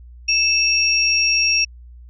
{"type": "tone pair together", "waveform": "sine", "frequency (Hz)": [2637, 5588], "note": ["E7", "F8"], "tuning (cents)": [0, 0], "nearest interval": "octave + minor second", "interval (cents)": 1300, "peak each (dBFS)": -17, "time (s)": [0.28, 1.65], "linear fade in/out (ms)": 10, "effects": ["added 60 Hz sine -38 dBFS peak until 2.09 s"]}